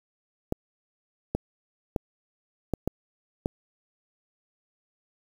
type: clicks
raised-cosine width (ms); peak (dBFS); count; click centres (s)
2; -12; 6; 0.524 / 1.35 / 1.962 / 2.737 / 2.876 / 3.459
effects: 7-bit